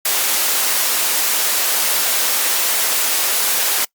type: high-pass noise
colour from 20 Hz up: white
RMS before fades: -17 dBFS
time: 0.05-3.85 s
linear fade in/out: 5 ms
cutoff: 400 Hz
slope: 12 dB/octave
effects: noise-tail reverb RT60 0.1 s tail -24 dB re dry + Opus 48 kbps